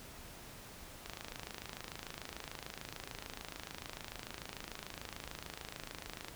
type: click train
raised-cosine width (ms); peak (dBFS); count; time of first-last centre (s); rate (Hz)
0.2; -25; 141; 1.06-6.284; 26.8
effects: pink hiss -52 dBFS RMS until 6.35 s